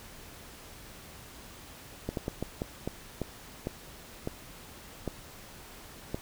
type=slowing click train; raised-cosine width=2 ms; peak=-18 dBFS; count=11; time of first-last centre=2.09-6.145 s; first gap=82 ms; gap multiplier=1.33; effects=pink hiss -49 dBFS RMS until 6.21 s